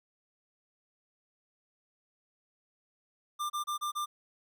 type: tone bursts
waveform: square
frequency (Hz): 1193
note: D6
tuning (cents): +27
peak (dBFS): -32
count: 5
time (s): 3.39-4.06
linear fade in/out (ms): 20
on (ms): 110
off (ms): 30
effects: none